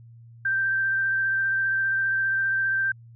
sine tone with vibrato, 1568 Hz, G6, in tune, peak -21 dBFS, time 0.45-2.92 s, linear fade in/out 5 ms, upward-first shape triangle, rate 15 Hz, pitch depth 15 cents each way, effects added 116 Hz sine -45 dBFS peak until 3.15 s

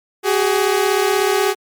sawtooth tone pair together, 377.6 / 414 Hz, F#4 / G#4, +35 / -5 cents, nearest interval major second, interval 160 cents, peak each -13 dBFS, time 0.23-1.55 s, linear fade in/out 50 ms, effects MP3 96 kbps

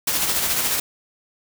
white noise with tremolo, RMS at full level -20 dBFS, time 0.07-0.8 s, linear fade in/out 5 ms, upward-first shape sine, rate 14 Hz, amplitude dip 40%, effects none

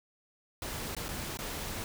pink noise with dropouts, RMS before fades -38 dBFS, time 0.62-1.84 s, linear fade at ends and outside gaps 1 ms, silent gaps 0.95-0.966 / 1.083-1.089 / 1.372-1.389 s, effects none

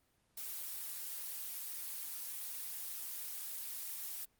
blue noise, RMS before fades -43 dBFS, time 0.37-4.25 s, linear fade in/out 5 ms, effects pink hiss -75 dBFS RMS until 4.39 s + Opus 24 kbps

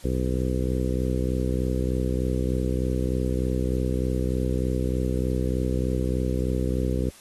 harmonic tone, 63.3 Hz, B1, 43 cents sharp, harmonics 1 / 2 / 3 / 4 / 5 / 6 / 7 / 8, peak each -26 / -29 / -31 / -32 / -33 / -34 / -34 / -35 dBFS, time 0.04-7.1 s, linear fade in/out 5 ms, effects white hiss -50 dBFS RMS until 7.2 s + AAC 32 kbps

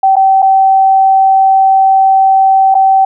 sine tone with dropouts, 771 Hz, G5, 29 cents flat, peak -4 dBFS, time 0.03-3.05 s, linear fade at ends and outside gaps 5 ms, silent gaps 0.157-0.165 / 0.421-0.425 / 2.744-2.75 s, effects none

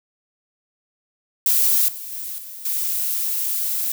violet noise with level steps, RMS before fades -17 / -33 / -30 / -36 / -23 dBFS, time 1.46-3.92 s, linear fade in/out 2 ms, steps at 1.88 / 2.12 / 2.38 / 2.65 s, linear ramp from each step 5 ms, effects none

